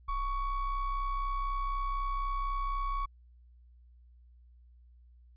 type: ring-modulated tone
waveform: triangle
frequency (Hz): 573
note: D5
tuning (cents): -43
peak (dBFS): -25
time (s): 0.08-3.06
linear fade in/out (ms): 10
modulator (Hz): 541
effects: added 60 Hz sine -55 dBFS peak until 5.36 s + resampled to 11025 Hz